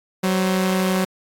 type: tone pair together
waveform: sawtooth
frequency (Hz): 187.9 / 531.5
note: F#3 / C5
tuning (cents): +27 / +27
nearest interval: octave + tritone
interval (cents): 1800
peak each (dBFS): -14 / -24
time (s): 0.23-1.05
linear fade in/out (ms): 10
effects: AAC 64 kbps